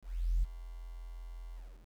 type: tone with ADSR envelope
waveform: sine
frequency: 42.69 Hz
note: F1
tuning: 39 cents flat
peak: -24 dBFS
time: 0.02-1.89 s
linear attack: 410 ms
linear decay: 19 ms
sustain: -18 dB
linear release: 330 ms
effects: tanh soft clip ceiling -23 dBFS + 10-bit